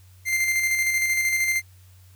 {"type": "tone with tremolo", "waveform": "45% pulse", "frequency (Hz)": 2093, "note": "C7", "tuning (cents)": 0, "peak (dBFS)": -19, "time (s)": [0.25, 1.62], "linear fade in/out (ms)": 50, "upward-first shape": "square", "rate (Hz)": 13, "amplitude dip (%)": 35, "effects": ["added 92 Hz sine -48 dBFS peak until 2.15 s", "white hiss -59 dBFS RMS until 2.15 s"]}